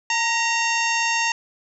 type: harmonic tone with a mistuned harmonic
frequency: 916 Hz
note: A#5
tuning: 31 cents flat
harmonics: 1 / 2 / 3 / 4 / 5 / 6 / 7 / 8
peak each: -24 / -25 / -24 / -35 / -34 / -31 / -29 / -37 dBFS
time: 0.1-1.32 s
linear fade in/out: 2 ms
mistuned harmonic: 2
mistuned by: +49 cents
effects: none